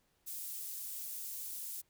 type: high-pass noise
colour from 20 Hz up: pink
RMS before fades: -43 dBFS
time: 0.26-1.82 s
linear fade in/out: 20 ms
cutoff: 11000 Hz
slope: 12 dB/octave
effects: pink hiss -75 dBFS RMS until 1.89 s